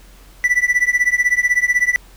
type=tone with tremolo; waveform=triangle; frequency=1971 Hz; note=B6; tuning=4 cents flat; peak=-7 dBFS; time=0.44-1.96 s; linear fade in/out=0 ms; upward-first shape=triangle; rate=16 Hz; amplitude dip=100%; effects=added 44 Hz sine -42 dBFS peak until 2.16 s + pink hiss -48 dBFS RMS until 2.16 s